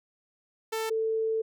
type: tone pair in turn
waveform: sawtooth / sine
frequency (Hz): 444.1 / 444.1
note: A4 / A4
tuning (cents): +16 / +16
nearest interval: unison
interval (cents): 0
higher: neither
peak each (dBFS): -25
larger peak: neither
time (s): 0.72-0.9 / 0.9-1.42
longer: second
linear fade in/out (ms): 10
effects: none